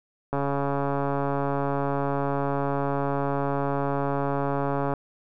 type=click train; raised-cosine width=1 ms; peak=-13 dBFS; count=646; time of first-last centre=0.33-4.937 s; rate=140 Hz; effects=none